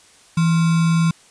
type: tone with sample-and-hold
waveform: sine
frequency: 165.4 Hz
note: E3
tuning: 6 cents sharp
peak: -13 dBFS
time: 0.37-1.11 s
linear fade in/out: 5 ms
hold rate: 1225 Hz
effects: white hiss -50 dBFS RMS until 1.3 s + resampled to 22050 Hz